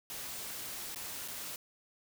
white noise with dropouts, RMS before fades -42 dBFS, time 0.1-1.56 s, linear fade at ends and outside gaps 1 ms, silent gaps 0.947-0.959 / 1.278-1.283 s, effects none

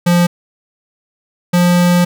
square tone pair in turn, 174.61 / 176.33 Hz, F3 / F3, 0 / +17 cents, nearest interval unison, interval 17 cents, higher second, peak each -9 dBFS, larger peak neither, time 0.06-0.27 / 1.53-2.05 s, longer second, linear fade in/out 10 ms, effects none

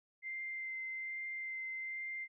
sine tone with vibrato, 2084 Hz, C7, 7 cents flat, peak -39 dBFS, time 0.22-2.28 s, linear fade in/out 50 ms, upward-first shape sine, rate 1.2 Hz, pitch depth 10 cents each way, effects none

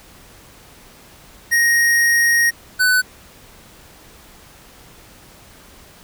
square tone pair in turn, 1872 / 1500.6 Hz, A#6 / F#6, +7 / +24 cents, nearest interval major third, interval 383 cents, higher first, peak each -13 dBFS, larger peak neither, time 1.51-2.51 / 2.79-3.02 s, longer first, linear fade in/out 20 ms, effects pink hiss -45 dBFS RMS until 6.03 s

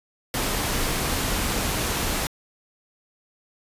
pink noise, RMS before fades -25 dBFS, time 0.34-2.27 s, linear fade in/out 2 ms, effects resampled to 32000 Hz

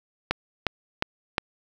click train, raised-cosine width 0.3 ms, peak -6 dBFS, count 4, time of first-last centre 0.31-1.381 s, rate 2.8 Hz, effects 7-bit

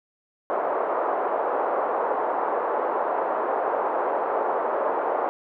pink band-pass noise, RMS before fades -25 dBFS, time 0.5-5.29 s, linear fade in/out 0 ms, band 460 to 1100 Hz, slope 24 dB/octave, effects none

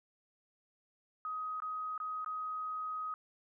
sine tone with dropouts, 1258 Hz, D#6, 19 cents sharp, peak -36 dBFS, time 1.25-3.14 s, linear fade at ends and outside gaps 1 ms, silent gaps 1.602-1.621 / 1.978-2.001 / 2.246-2.261 s, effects none

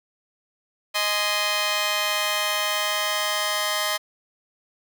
10% pulse chord, Ab major, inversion second, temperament just, 623 / 830.6 / 1038.3 Hz, Eb5 / Ab5 / C6, +2 / 0 / -14 cents, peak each -17 / -22 / -18 dBFS, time 0.94-3.98 s, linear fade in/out 20 ms, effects none

